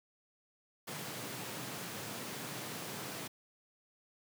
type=high-pass noise; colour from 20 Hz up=pink; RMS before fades=-43 dBFS; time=0.87-3.28 s; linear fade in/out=10 ms; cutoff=110 Hz; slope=48 dB/octave; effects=none